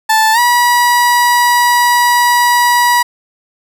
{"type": "tone with pitch glide", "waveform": "30% pulse", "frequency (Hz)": [878, 968.6], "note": ["A5", "B5"], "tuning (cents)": [-4, -34], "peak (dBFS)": -5, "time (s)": [0.09, 3.03], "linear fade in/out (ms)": 10, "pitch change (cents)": 170, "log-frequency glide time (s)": [0.33, 0.39], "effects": []}